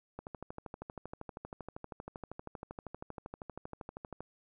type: click train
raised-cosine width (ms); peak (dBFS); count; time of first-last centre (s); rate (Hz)
1; -28; 52; 0.19-4.206; 12.7
effects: none